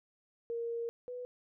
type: tone pair in turn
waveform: sine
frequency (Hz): 466.2 / 494.3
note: A#4 / B4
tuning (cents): 0 / +1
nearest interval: minor second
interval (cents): 101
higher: second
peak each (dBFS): -34 / -39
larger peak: first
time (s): 0.5-0.89 / 1.08-1.25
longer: first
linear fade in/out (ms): 0
effects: none